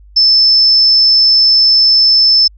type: tone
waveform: sine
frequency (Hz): 5270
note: E8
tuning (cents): -1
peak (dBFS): -5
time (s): 0.16-2.48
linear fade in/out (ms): 10
effects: added 50 Hz sine -37 dBFS peak until 2.57 s